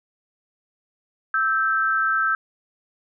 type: tone pair together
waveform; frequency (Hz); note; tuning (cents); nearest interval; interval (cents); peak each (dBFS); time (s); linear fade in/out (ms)
sine; 1314.1 / 1564; E6 / G6; -6 / -4; minor third; 302; -21 / -21; 1.34-2.35; 2
effects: none